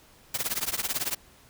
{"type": "noise with tremolo", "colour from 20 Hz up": "white", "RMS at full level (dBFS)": -26, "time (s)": [0.34, 1.15], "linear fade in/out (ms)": 5, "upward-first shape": "triangle", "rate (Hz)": 18, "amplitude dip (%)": 100, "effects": ["pink hiss -56 dBFS RMS until 1.49 s"]}